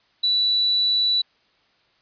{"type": "tone", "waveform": "sine", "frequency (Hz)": 3951, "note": "B7", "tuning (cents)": 0, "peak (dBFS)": -17, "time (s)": [0.23, 1.22], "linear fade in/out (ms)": 10, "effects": ["white hiss -62 dBFS RMS until 2.01 s", "resampled to 11025 Hz"]}